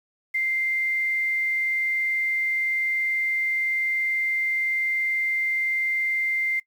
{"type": "tone with quantisation", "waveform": "sine", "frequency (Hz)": 2093, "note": "C7", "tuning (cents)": 0, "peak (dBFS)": -22, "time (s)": [0.34, 6.6], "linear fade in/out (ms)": 10, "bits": 8, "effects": ["noise-tail reverb RT60 0.1 s tail -20 dB re dry"]}